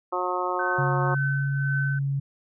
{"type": "harmonic tone", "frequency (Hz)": 180.7, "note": "F#3", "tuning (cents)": -41, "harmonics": [2, 3, 4, 5, 6, 7], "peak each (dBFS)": [-31, -32, -32, -31, -30, -32], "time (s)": [0.12, 1.15], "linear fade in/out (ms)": 10}
{"type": "tone with tremolo", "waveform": "sine", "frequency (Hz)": 1524, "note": "G6", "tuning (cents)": -49, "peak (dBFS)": -25, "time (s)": [0.59, 1.99], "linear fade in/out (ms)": 5, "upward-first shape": "triangle", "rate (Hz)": 1.9, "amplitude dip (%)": 70}
{"type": "tone", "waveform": "sine", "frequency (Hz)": 138.59, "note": "C#3", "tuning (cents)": 0, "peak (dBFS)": -23, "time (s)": [0.78, 2.2], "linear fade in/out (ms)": 10}
{"effects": []}